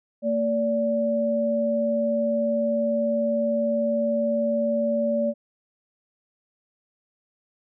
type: tone pair together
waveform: sine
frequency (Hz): 228.3 / 578.4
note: A#3 / D5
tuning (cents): -36 / -27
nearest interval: octave + major third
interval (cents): 1609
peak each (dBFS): -25 / -22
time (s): 0.22-5.34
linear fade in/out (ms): 50
effects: none